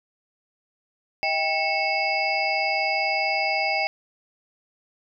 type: tone cluster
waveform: sine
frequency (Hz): 635 / 792 / 2197 / 2650 / 4898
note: D#5 / G5 / C#7 / E7 / D#8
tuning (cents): +35 / +18 / -16 / +9 / -28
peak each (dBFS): -29 / -26 / -26 / -29 / -30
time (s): 1.23-3.87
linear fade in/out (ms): 0
effects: none